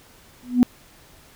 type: tone with exponential growth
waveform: sine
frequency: 246.9 Hz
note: B3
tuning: in tune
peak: -6 dBFS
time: 0.43-0.63 s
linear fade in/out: 0 ms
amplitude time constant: 43 ms
effects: tanh soft clip ceiling -7 dBFS + pink hiss -51 dBFS RMS until 1.35 s